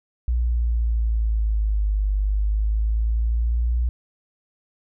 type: linear two-way sweep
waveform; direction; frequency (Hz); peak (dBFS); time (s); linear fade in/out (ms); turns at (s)
sine; down then up; 60.2 to 49.77 to 60.2; -18; 0.28-3.89; 0; 2.14
effects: none